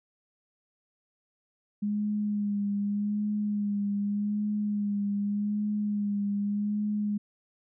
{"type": "tone with vibrato", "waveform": "sine", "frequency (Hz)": 205.8, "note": "G#3", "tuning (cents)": -16, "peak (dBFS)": -26, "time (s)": [1.82, 7.18], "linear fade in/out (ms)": 10, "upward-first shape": "sine", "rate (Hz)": 0.84, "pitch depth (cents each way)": 30, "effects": []}